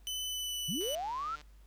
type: tone with pitch glide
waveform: sawtooth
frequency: 3014 to 2976 Hz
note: F#7 to F#7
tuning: +31 to +9 cents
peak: -32 dBFS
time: 0.07-0.95 s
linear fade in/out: 0 ms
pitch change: -22 cents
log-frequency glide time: 0.25-0.55 s
type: linear sweep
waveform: sine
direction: up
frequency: 128.4 to 1396.9 Hz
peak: -34 dBFS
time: 0.68-1.36 s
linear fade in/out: 10 ms
type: click train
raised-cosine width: 0.2 ms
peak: -35 dBFS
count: 91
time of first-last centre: 0.81-1.414 s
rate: 149 Hz
effects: added 50 Hz sine -54 dBFS peak until 1.66 s + pink hiss -69 dBFS RMS until 1.66 s

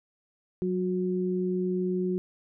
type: tone pair together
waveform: sine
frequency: 184.59 / 364.2 Hz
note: F#3 / F#4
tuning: -4 / -27 cents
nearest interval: octave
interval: 1177 cents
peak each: -28 dBFS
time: 0.62-2.18 s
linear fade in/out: 0 ms
effects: none

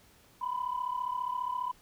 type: tone pair together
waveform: sine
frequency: 980.2 / 1015 Hz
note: B5 / B5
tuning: -13 / +47 cents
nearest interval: minor second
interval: 60 cents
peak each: -33 / -33 dBFS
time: 0.41-1.72 s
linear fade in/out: 10 ms
effects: tanh soft clip ceiling -25 dBFS + pink hiss -61 dBFS RMS until 1.81 s

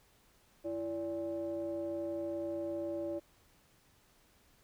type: ring-modulated tone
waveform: triangle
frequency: 121.2 Hz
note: B2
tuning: 32 cents flat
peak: -30 dBFS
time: 0.64-3.2 s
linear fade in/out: 20 ms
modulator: 456 Hz
effects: pink hiss -67 dBFS RMS until 4.63 s

